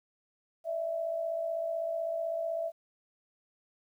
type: tone pair together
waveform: sine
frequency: 607.1 / 663 Hz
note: D#5 / E5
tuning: -43 / +10 cents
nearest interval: major second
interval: 153 cents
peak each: -39 / -31 dBFS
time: 0.64-2.72 s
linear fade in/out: 50 ms
effects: 11-bit